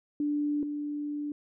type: tone pair in turn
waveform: sine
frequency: 293.7 / 293.7 Hz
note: D4 / D4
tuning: 0 / 0 cents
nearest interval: unison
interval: 0 cents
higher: neither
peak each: -26 / -31 dBFS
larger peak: first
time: 0.2-0.63 / 0.63-1.32 s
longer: second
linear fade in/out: 2 ms
effects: none